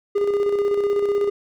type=tone with tremolo; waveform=triangle; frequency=406.3 Hz; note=G#4; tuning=38 cents flat; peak=-14 dBFS; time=0.15-1.3 s; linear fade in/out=10 ms; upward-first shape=square; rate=16 Hz; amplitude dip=40%; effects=none